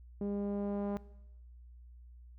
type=tone with low-pass filter sweep; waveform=sawtooth; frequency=202.1 Hz; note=G#3; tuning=47 cents flat; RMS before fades=-36 dBFS; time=0.21-0.97 s; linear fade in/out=0 ms; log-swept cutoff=420 to 790 Hz; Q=1.3; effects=noise-tail reverb RT60 0.9 s tail -20 dB re dry + added 60 Hz sine -51 dBFS peak until 2.38 s